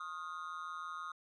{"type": "tone with amplitude modulation", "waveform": "triangle", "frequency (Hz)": 1244.5, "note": "D#6", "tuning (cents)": 0, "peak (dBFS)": -35, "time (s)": [0, 1.12], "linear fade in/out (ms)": 5, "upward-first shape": "sine", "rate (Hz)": 166, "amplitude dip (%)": 100, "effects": ["resampled to 22050 Hz"]}